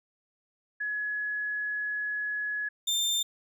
sine / 30% pulse tone pair in turn, 1690 / 3590 Hz, G#6 / A7, +30 / +34 cents, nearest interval octave + minor second, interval 1304 cents, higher second, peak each -29 / -23 dBFS, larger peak second, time 0.8-2.69 / 2.87-3.23 s, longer first, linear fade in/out 10 ms, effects none

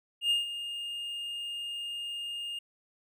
triangle tone with ADSR envelope, 2829 Hz, F7, 22 cents sharp, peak -21 dBFS, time 0.21-2.59 s, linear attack 93 ms, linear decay 150 ms, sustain -12 dB, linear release 5 ms, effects none

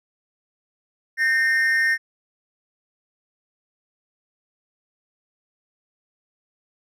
triangle tone with amplitude modulation, 1830 Hz, A#6, 32 cents flat, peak -12 dBFS, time 1.17-1.98 s, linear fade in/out 50 ms, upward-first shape sine, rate 267 Hz, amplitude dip 70%, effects none

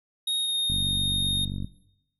square tone with pitch glide, 3739 to 3698 Hz, A#7 to A#7, +4 to -15 cents, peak -25 dBFS, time 0.27-1.45 s, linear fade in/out 5 ms, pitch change -19 cents, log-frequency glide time 0.38-0.55 s
click train, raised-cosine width 5 ms, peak -20 dBFS, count 46, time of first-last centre 0.7-1.645 s, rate 47.6 Hz
effects noise-tail reverb RT60 0.9 s tail -19 dB re dry

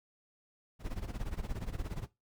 brown noise with tremolo, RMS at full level -35 dBFS, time 0.79-2.08 s, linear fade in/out 50 ms, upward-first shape sine, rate 17 Hz, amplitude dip 85%, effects noise-tail reverb RT60 0.2 s tail -17 dB re dry

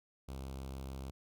sawtooth tone with notch filter, 66.7 Hz, C2, 34 cents sharp, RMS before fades -44 dBFS, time 0.28-1.11 s, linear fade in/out 10 ms, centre 1800 Hz, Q 1.6, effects none

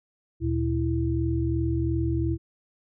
sine tone cluster, 75.5 / 118.3 / 329.8 Hz, D2 / A#2 / E4, +48 / +26 / +1 cents, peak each -27 dBFS, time 0.4-2.38 s, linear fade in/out 50 ms, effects none

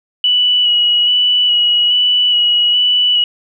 sine tone with vibrato, 2938 Hz, F#7, 13 cents flat, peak -9 dBFS, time 0.24-3.24 s, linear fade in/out 2 ms, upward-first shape square, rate 1.2 Hz, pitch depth 15 cents each way, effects none

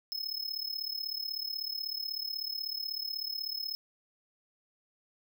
square tone with amplitude modulation, 5180 Hz, E8, 31 cents flat, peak -31 dBFS, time 0.12-3.75 s, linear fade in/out 0 ms, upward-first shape sine, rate 36.2 Hz, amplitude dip 85%, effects none

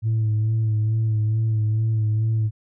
sine tone with vibrato, 109.6 Hz, A2, 6 cents flat, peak -16 dBFS, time 0.02-2.51 s, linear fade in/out 50 ms, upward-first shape sine, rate 2.3 Hz, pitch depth 35 cents each way, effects tanh soft clip ceiling -16 dBFS

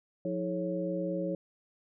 sine tone cluster, 178 / 321.1 / 425.8 / 550 Hz, F3 / E4 / G#4 / C#5, +33 / -45 / +43 / -14 cents, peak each -35 / -36 / -40 / -34 dBFS, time 0.25-1.35 s, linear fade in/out 2 ms, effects none

